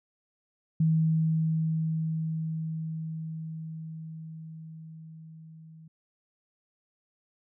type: tone with level ramp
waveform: sine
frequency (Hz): 160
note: D#3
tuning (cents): +49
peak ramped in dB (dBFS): -20 to -47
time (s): 0.8-5.88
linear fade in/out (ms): 5
effects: none